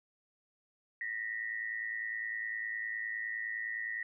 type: tone pair together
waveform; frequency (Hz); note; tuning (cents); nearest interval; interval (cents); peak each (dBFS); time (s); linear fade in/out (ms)
sine; 1846.2 / 1956; A#6 / B6; -17 / -17; minor second; 100; -38 / -38; 1.01-4.03; 2
effects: none